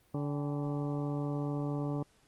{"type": "harmonic tone with a mistuned harmonic", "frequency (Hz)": 144.4, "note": "D3", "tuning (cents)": -29, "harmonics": [1, 2, 3, 4, 5, 6, 7, 8], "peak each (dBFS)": [-34, -36, -42, -44, -48, -50, -52, -51], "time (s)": [0.14, 2.03], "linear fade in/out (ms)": 5, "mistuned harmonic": 5, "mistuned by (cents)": 110, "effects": ["pink hiss -67 dBFS RMS until 2.27 s", "Opus 32 kbps"]}